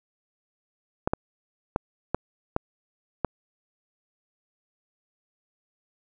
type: clicks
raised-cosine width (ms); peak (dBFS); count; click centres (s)
1; -9; 6; 1.075 / 1.135 / 1.761 / 2.146 / 2.564 / 3.247
effects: none